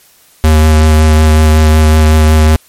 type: tone with vibrato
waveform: square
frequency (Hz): 77.78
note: D#2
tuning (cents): 0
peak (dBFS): -4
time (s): 0.44-2.56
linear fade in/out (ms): 0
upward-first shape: sine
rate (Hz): 5.4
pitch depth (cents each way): 13
effects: white hiss -45 dBFS RMS until 2.68 s + MP3 64 kbps